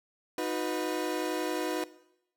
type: chord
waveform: 30% pulse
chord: B major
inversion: first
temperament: equal with one note detuned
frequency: 311.1 / 362.2 / 493.9 Hz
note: D#4 / F#4 / B4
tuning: 0 / -37 / 0 cents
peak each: -32 dBFS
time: 0.38-1.84 s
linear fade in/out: 2 ms
effects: noise-tail reverb RT60 0.8 s tail -18 dB re dry